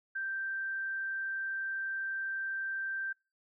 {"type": "tone", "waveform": "sine", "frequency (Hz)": 1568, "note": "G6", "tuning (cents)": 0, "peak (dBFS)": -33, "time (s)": [0.15, 3.13], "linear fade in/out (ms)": 10, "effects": ["noise-tail reverb RT60 0.3 s tail -25 dB re dry"]}